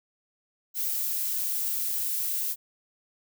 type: noise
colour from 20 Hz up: violet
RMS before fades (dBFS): -29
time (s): 0.74-2.56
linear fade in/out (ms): 50
effects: none

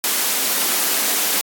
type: high-pass noise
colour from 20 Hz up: white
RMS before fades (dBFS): -19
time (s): 0.04-1.41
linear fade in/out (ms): 0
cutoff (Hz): 190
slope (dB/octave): 48
effects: AAC 64 kbps

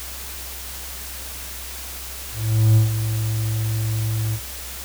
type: tone with ADSR envelope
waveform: triangle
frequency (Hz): 110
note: A2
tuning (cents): 0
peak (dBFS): -8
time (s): 2.32-4.4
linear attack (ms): 440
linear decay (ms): 130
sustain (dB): -10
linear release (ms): 66
effects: added 64 Hz sine -37 dBFS peak until 4.84 s + white hiss -34 dBFS RMS until 4.84 s

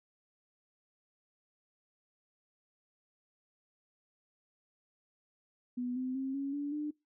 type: tone with pitch steps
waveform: sine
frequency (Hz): 246.9 / 256.5 / 266.5 / 276.8 / 287.6 / 298.7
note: B3 / C4 / C4 / C#4 / D4 / D4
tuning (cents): 0 / -34 / +32 / -2 / -36 / +29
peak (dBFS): -33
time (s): 5.77-6.91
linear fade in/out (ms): 10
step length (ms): 190
effects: noise-tail reverb RT60 0.2 s tail -23 dB re dry

